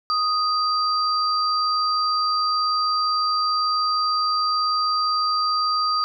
sine tone pair together, 1244.5 / 4699 Hz, D#6 / D8, 0 / 0 cents, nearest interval octave + major seventh, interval 2300 cents, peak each -20 / -24 dBFS, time 0.1-6.04 s, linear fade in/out 0 ms, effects none

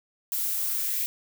violet noise with high-pass filter sweep, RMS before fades -28 dBFS, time 0.32-1.06 s, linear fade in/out 0 ms, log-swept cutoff 560 to 2300 Hz, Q 2.3, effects none

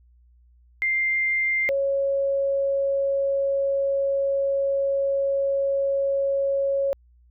sine tone pair in turn, 2098 / 551.4 Hz, C7 / C#5, +4 / -9 cents, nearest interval octave + major seventh, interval 2313 cents, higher first, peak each -20 dBFS, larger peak neither, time 0.82-1.69 / 1.69-6.93 s, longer second, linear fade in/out 0 ms, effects added 60 Hz sine -53 dBFS peak until 7.3 s

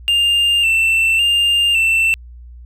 triangle tone with vibrato, 2740 Hz, F7, 34 cents flat, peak -10 dBFS, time 0.08-2.14 s, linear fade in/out 0 ms, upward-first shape square, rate 0.9 Hz, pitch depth 40 cents each way, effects added 60 Hz sine -34 dBFS peak until 2.65 s

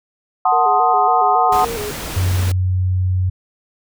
sine chord, F# diminished seventh, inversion none, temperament equal, 740 / 880 / 1046.5 / 1244.5 Hz, F#5 / A5 / C6 / Eb6, 0 / 0 / 0 / 0 cents, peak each -14 / -19 / -19 / -18 dBFS, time 0.45-1.65 s, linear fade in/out 5 ms
sine tone with vibrato, 440 Hz, A4, in tune, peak -23 dBFS, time 0.52-1.91 s, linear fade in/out 5 ms, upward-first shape square, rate 3.6 Hz, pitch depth 94 cents each way
pink noise, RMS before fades -27 dBFS, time 1.52-2.52 s, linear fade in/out 5 ms
sine tone, 92.2 Hz, F#2, 6 cents flat, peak -14 dBFS, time 2.16-3.3 s, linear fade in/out 10 ms
effects none

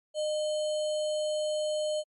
sine tone with sample-and-hold, 610 Hz, D#5, 34 cents flat, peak -27 dBFS, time 0.14-2.04 s, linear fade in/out 50 ms, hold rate 3675 Hz, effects MP3 48 kbps

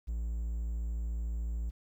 triangle tone, 56.9 Hz, A#1, 41 cents flat, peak -30 dBFS, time 0.07-1.71 s, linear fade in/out 20 ms, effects 11-bit

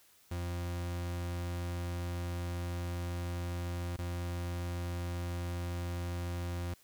40% pulse tone with dropouts, 87.31 Hz, F2, in tune, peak -34 dBFS, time 0.31-6.74 s, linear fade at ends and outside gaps 5 ms, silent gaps 3.965-3.987 s, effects white hiss -64 dBFS RMS until 6.83 s

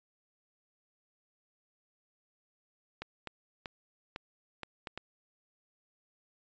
clicks, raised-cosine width 0.3 ms, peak -23 dBFS, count 7, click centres 3.02 / 3.273 / 3.658 / 4.161 / 4.633 / 4.872 / 4.976 s, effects resampled to 16000 Hz

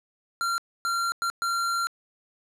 square tone bursts at uneven times, 1376 Hz, F6, 26 cents flat, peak -25 dBFS, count 4, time 0.41-0.58 / 0.85-1.12 / 1.22-1.3 / 1.42-1.87 s, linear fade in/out 0 ms, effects low-pass 11000 Hz 12 dB/octave

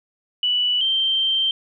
sine tone pair in turn, 2960 / 3137 Hz, F#7 / G7, 0 / +1 cents, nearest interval minor second, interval 101 cents, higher second, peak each -17 dBFS, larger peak neither, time 0.43-0.81 / 0.81-1.51 s, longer second, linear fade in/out 2 ms, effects none

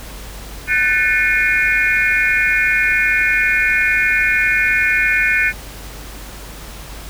sine tone cluster, 1503 / 1766 / 2168 / 2436 Hz, F#6 / A6 / C#7 / D#7, +27 / +6 / -39 / -37 cents, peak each -18 dBFS, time 0.67-5.53 s, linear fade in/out 50 ms, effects added 50 Hz sine -33 dBFS peak until 7.09 s + pink hiss -35 dBFS RMS until 7.09 s

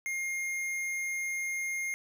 sine tone with tanh clipping, 2129 Hz, C7, 30 cents sharp, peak -33 dBFS, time 0.06-1.94 s, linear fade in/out 0 ms, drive 16 dB, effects none

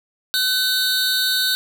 45% pulse tone cluster, 1518 / 3698 / 3974 / 4394 Hz, F#6 / A#7 / B7 / C#8, +44 / -15 / +10 / -16 cents, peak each -23 dBFS, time 0.34-1.55 s, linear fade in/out 0 ms, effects none

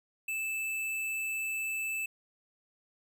sine tone with hard clipping, 2632 Hz, E7, 3 cents flat, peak -33 dBFS, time 0.28-2.06 s, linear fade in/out 5 ms, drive 15 dB, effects none

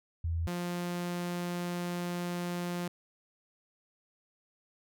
sine / sawtooth tone pair in turn, 83.1 / 175.65 Hz, E2 / F3, +15 / +10 cents, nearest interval octave + minor second, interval 1295 cents, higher second, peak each -29 / -29 dBFS, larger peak neither, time 0.24-0.47 / 0.47-2.88 s, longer second, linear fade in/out 5 ms, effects none

